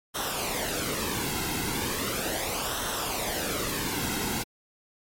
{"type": "noise with flanger", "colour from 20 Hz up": "pink", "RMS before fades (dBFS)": -30, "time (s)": [0.14, 4.44], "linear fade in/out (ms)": 20, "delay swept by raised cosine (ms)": [0.42, 1.72], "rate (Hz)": 0.37, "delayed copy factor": -0.65, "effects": ["MP3 64 kbps"]}